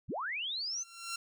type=linear sweep; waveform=sine; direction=up; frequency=36.03 to 6330 Hz; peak=-34 dBFS; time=0.08-0.84 s; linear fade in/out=20 ms
type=tone with exponential growth; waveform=10% pulse; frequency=1366 Hz; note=F6; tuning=39 cents flat; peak=-26 dBFS; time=0.6-1.16 s; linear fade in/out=5 ms; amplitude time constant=120 ms
effects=none